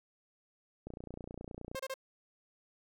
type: click train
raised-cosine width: 2 ms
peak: -30 dBFS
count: 27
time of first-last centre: 0.87-1.748 s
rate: 29.6 Hz
type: tone bursts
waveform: sawtooth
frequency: 531 Hz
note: C5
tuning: 25 cents sharp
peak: -33 dBFS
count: 3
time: 1.75-1.941 s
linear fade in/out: 5 ms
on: 45 ms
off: 28 ms
effects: none